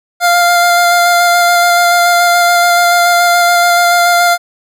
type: tone with vibrato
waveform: 25% pulse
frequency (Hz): 698.5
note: F5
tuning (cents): 0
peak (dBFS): -3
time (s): 0.2-4.38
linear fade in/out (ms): 50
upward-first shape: square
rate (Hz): 7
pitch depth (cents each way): 9
effects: none